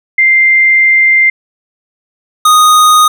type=tone pair in turn; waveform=sine / square; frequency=2093 / 1241 Hz; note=C7 / D#6; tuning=0 / -5 cents; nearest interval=major sixth; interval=905 cents; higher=first; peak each=-4 / -4 dBFS; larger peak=neither; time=0.18-1.3 / 2.45-3.08 s; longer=first; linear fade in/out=5 ms; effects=none